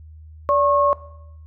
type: tone pair together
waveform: sine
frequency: 576.9 / 1089 Hz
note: D5 / C#6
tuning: -31 / -31 cents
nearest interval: major seventh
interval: 1100 cents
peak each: -17 dBFS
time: 0.49-0.93 s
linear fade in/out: 0 ms
effects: noise-tail reverb RT60 0.8 s tail -18 dB re dry + added 78 Hz sine -39 dBFS peak until 1.46 s

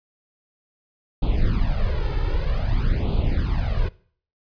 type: noise with flanger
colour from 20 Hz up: brown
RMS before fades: -21 dBFS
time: 1.22-3.89 s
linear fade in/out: 10 ms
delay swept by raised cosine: 0.27 to 2.27 ms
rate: 0.52 Hz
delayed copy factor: +0.95
effects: noise-tail reverb RT60 0.5 s tail -20 dB re dry + resampled to 11025 Hz

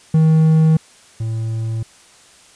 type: tone pair in turn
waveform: triangle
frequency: 158.7 / 112.48 Hz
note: D#3 / A2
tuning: +35 / +39 cents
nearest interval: tritone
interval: 596 cents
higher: first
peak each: -7 / -17 dBFS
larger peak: first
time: 0.14-0.77 / 1.2-1.83 s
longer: neither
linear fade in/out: 5 ms
effects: white hiss -47 dBFS RMS until 2.55 s + resampled to 22050 Hz

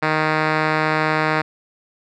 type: tone with low-pass filter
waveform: 5% pulse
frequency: 155.56 Hz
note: D#3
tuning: in tune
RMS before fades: -19 dBFS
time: 0.02-1.42 s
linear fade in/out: 10 ms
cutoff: 2800 Hz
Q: 1.2
effects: none

